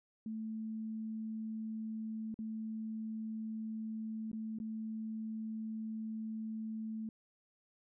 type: tone with dropouts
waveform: sine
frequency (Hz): 220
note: A3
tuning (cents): 0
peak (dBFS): -38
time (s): 0.26-7.09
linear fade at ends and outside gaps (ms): 2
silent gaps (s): 2.343-2.389 / 4.316-4.33 / 4.587-4.6
effects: none